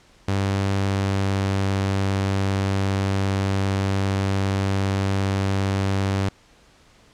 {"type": "tone with pitch glide", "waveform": "sawtooth", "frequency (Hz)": [98, 97.44], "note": ["G2", "G2"], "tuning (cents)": [0, -10], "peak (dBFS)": -16, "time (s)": [0.28, 6.29], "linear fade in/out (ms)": 5, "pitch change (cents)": -10, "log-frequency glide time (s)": [0.83, 1.46], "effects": ["pink hiss -54 dBFS RMS until 7.13 s", "low-pass 7000 Hz 12 dB/octave"]}